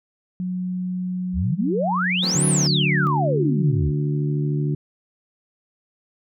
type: tone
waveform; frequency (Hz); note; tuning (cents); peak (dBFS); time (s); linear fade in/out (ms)
sine; 182.3; F#3; -25; -23; 0.4-3.07; 0
type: exponential two-way sweep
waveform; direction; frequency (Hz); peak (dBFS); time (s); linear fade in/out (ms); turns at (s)
sine; up then down; 61.5 to 10548 to 61.5; -20; 1.33-3.92; 50; 2.46
type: chord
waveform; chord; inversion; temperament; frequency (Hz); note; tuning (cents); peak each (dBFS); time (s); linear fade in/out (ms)
sawtooth; F# half-diminished seventh; third; equal; 164.81 / 185 / 220 / 261.6; E3 / F#3 / A3 / C4; 0 / 0 / 0 / 0; -29; 2.22-2.68; 20
type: harmonic tone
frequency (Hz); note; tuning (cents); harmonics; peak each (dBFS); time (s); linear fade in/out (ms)
73.3; D2; -3; 2 / 3 / 4 / 5; -20 / -33 / -30 / -31; 2.35-4.75; 5
effects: none